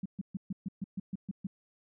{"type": "tone bursts", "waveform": "sine", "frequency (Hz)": 192.1, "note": "G3", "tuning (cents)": -35, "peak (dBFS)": -32, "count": 10, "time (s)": [0.03, 1.47], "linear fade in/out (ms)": 5, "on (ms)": 27, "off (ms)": 130, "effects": []}